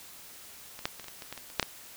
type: clicks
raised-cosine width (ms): 0.2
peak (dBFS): -25 / -11 / -25 / -28 / -25 / -24 / -20 / -24 / -30 / -6 / -11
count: 11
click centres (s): 0.791 / 0.855 / 0.997 / 1.043 / 1.083 / 1.222 / 1.326 / 1.377 / 1.501 / 1.597 / 1.628
effects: white hiss -49 dBFS RMS until 1.96 s